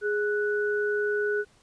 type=tone pair together; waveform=sine; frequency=415.3 / 1480 Hz; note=G#4 / F#6; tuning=0 / 0 cents; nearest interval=octave + minor seventh; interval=2200 cents; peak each=-25 / -29 dBFS; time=0.01-1.45 s; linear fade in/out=50 ms; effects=pink hiss -61 dBFS RMS until 1.62 s + resampled to 22050 Hz